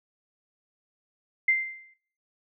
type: tone with exponential decay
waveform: sine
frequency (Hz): 2087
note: C7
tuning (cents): -5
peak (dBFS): -17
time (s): 1.48-1.94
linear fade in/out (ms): 5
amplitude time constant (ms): 100
effects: noise-tail reverb RT60 0.5 s tail -17 dB re dry